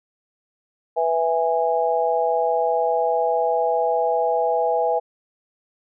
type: chord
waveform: sine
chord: E major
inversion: second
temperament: just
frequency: 494.4 / 659.3 / 824.1 Hz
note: B4 / E5 / G#5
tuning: +2 / 0 / -14 cents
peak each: -22 dBFS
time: 0.96-5 s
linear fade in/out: 20 ms
effects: none